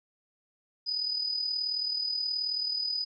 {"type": "tone with amplitude modulation", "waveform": "sine", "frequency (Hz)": 4978, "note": "D#8", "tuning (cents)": 0, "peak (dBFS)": -26, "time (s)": [0.86, 3.05], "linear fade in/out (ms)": 20, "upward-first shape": "sine", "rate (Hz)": 38.7, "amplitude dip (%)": 55, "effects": []}